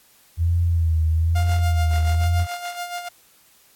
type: tone with vibrato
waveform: sine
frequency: 82.7 Hz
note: E2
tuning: 6 cents sharp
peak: -16 dBFS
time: 0.37-2.47 s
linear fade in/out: 50 ms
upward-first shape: sine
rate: 1.1 Hz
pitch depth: 66 cents each way
type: tone with tremolo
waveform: sawtooth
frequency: 704 Hz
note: F5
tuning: 14 cents sharp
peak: -22 dBFS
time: 1.35-3.09 s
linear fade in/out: 10 ms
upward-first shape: sine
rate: 7 Hz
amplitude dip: 60%
effects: white hiss -55 dBFS RMS until 3.75 s + AAC 64 kbps